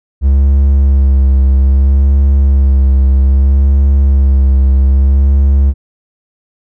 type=tone with vibrato; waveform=triangle; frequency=67.9 Hz; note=C#2; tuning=35 cents flat; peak=-3 dBFS; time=0.21-5.74 s; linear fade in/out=50 ms; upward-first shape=sine; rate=0.62 Hz; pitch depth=31 cents each way; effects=none